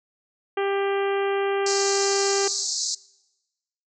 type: harmonic tone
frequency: 395.9 Hz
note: G4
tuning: 17 cents sharp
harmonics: 1 / 2 / 3 / 4 / 5 / 6 / 7 / 8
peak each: -23 / -29 / -33 / -35 / -37 / -39 / -40 / -41 dBFS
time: 0.57-2.48 s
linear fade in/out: 5 ms
type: band-pass noise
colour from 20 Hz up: white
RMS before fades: -27 dBFS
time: 1.66-2.95 s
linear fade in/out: 5 ms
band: 4100 to 7500 Hz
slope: 96 dB/octave
effects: noise-tail reverb RT60 1.0 s tail -22 dB re dry